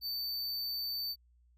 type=tone; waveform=square; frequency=4562 Hz; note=C#8; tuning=49 cents sharp; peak=-35 dBFS; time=0.01-1.16 s; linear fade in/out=50 ms; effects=added 60 Hz sine -63 dBFS peak until 1.57 s